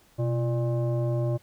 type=tone with frequency modulation; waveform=sine; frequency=124.7 Hz; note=B2; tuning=17 cents sharp; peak=-23 dBFS; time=0.18-1.38 s; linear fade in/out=20 ms; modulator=470 Hz; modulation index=0.74; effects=pink hiss -60 dBFS RMS until 1.42 s